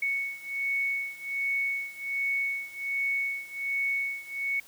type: beating tone pair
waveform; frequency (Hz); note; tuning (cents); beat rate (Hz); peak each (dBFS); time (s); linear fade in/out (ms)
sine; 2217 / 2218.3; C#7 / C#7; 0 / +1; 1.3; -30 / -32; 0.02-4.6; 5
effects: white hiss -54 dBFS RMS until 4.67 s